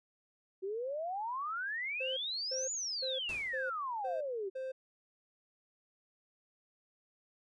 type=exponential two-way sweep; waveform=sine; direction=up then down; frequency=370 to 7040 to 370 Hz; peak=-35 dBFS; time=0.62-4.5 s; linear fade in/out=20 ms; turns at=2.72 s
type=tone bursts; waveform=triangle; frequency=523.3 Hz; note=C5; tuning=in tune; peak=-35 dBFS; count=6; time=2-4.72 s; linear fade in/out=10 ms; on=170 ms; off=340 ms
type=noise with exponential decay; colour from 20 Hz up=pink; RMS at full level=-45 dBFS; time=3.29-3.74 s; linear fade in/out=0 ms; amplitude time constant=97 ms
effects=resampled to 24000 Hz